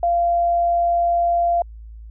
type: tone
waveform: sine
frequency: 690 Hz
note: F5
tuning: 21 cents flat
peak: -15 dBFS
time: 0.03-1.62 s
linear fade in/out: 2 ms
effects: added 55 Hz sine -35 dBFS peak until 2.1 s